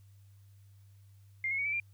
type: tone with pitch steps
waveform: sine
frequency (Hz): 2112 / 2176 / 2243 / 2311 / 2382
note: C7 / C#7 / C#7 / D7 / D7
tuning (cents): +16 / -33 / +20 / -28 / +24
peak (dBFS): -30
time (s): 1.44-1.8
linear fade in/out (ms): 2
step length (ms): 72
effects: added 99 Hz sine -55 dBFS peak until 1.93 s + white hiss -73 dBFS RMS until 1.93 s